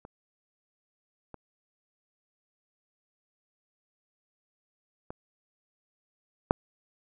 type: clicks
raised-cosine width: 1 ms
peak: -30 / -28 / -24 / -6 dBFS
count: 4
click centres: 0.051 / 1.343 / 5.105 / 6.509 s
effects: none